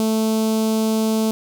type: tone with notch filter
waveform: sawtooth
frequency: 220 Hz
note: A3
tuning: in tune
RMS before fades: -19 dBFS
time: 0-1.31 s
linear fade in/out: 0 ms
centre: 1800 Hz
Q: 0.55
effects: none